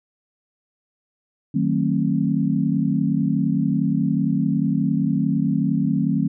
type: chord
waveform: sine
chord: D# diminished seventh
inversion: none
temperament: just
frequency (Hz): 155.56 / 186.68 / 224 / 268.8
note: D#3 / F#3 / A3 / C4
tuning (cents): 0 / +16 / +31 / +47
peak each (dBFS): -23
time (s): 1.54-6.28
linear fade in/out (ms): 10
effects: none